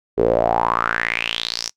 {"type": "tone with band-pass filter sweep", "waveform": "sawtooth", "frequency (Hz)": 57.4, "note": "A#1", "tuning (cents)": -26, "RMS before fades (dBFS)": -20, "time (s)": [0.17, 1.7], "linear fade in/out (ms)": 20, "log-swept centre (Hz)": [410, 5900], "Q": 6.2, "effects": ["noise-tail reverb RT60 0.1 s tail -23 dB re dry"]}